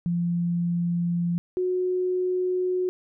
sine tone pair in turn, 172.6 / 365.7 Hz, F3 / F#4, -20 / -20 cents, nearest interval octave + minor second, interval 1300 cents, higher second, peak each -22 dBFS, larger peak neither, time 0.06-1.38 / 1.57-2.89 s, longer neither, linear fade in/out 0 ms, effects none

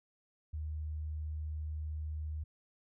sine tone, 76.9 Hz, D#2, 20 cents flat, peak -36 dBFS, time 0.53-2.44 s, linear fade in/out 10 ms, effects none

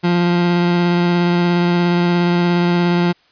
30% pulse tone with vibrato, 174.61 Hz, F3, in tune, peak -10 dBFS, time 0.03-3.13 s, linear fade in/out 20 ms, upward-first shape square, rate 17 Hz, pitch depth 10 cents each way, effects white hiss -55 dBFS RMS until 3.31 s + resampled to 11025 Hz

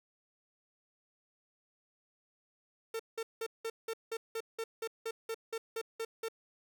45% pulse tone bursts, 451.3 Hz, A4, 44 cents sharp, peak -35 dBFS, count 15, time 2.94-6.285 s, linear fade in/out 5 ms, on 55 ms, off 180 ms, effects none

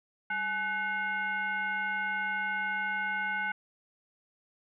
sine tone with frequency modulation, 1499 Hz, F#6, 22 cents sharp, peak -29 dBFS, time 0.3-3.52 s, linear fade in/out 5 ms, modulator 652 Hz, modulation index 1, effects none

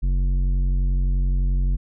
sine tone with tanh clipping, 45.81 Hz, F#1, 17 cents flat, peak -19 dBFS, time 0.02-1.77 s, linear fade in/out 20 ms, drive 10 dB, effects none

